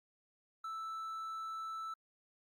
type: tone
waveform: triangle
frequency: 1318.5 Hz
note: E6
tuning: in tune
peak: -38 dBFS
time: 0.64-1.94 s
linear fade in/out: 5 ms
effects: Opus 48 kbps